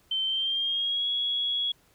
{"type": "tone with pitch glide", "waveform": "sine", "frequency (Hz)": [3100, 3342], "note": ["G7", "G#7"], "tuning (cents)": [-20, 10], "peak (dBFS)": -25, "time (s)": [0.11, 1.72], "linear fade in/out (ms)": 5, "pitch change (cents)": 130, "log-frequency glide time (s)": [0.24, 1.08], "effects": ["pink hiss -63 dBFS RMS until 1.94 s"]}